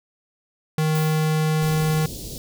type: tone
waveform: square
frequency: 156 Hz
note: D#3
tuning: 5 cents sharp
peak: -19 dBFS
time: 0.78-2.06 s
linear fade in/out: 2 ms
type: noise with exponential decay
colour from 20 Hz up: violet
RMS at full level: -32 dBFS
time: 0.95-1.69 s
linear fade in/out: 1 ms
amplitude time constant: 160 ms
type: band-stop noise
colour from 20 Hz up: pink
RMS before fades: -34 dBFS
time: 1.62-2.38 s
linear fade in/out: 0 ms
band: 490 to 3900 Hz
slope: 24 dB/octave
effects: none